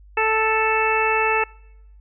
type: harmonic tone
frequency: 440 Hz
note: A4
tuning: in tune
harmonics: 1 / 2 / 3 / 4 / 5 / 6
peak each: -23 / -22 / -25 / -26 / -27 / -23 dBFS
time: 0.17-1.44 s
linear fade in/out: 5 ms
effects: noise-tail reverb RT60 0.9 s tail -26 dB re dry + added 50 Hz sine -44 dBFS peak until 2 s